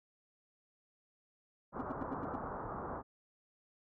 white low-pass noise, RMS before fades -42 dBFS, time 1.72-3.03 s, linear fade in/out 50 ms, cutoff 1300 Hz, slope 48 dB/octave
triangle tone bursts, 261.6 Hz, C4, in tune, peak -34 dBFS, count 6, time 1.79-2.359 s, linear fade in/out 5 ms, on 24 ms, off 85 ms
effects none

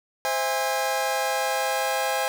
sawtooth chord, C augmented, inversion none, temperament just, 523.3 / 654.1 / 817.6 Hz, C5 / E5 / G#5, 0 / -14 / -27 cents, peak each -24 / -26 / -22 dBFS, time 0.25-2.28 s, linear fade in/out 0 ms, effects none

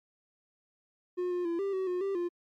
triangle tone with pitch steps, 359.3 / 355.5 / 338.4 / 394.8 / 378.1 / 359.6 / 392.7 / 349.2 Hz, F4 / F4 / E4 / G4 / F#4 / F#4 / G4 / F4, +49 / +31 / +45 / +12 / +38 / -49 / +3 / 0 cents, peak -27 dBFS, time 1.17-2.29 s, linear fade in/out 20 ms, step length 140 ms, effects MP3 64 kbps

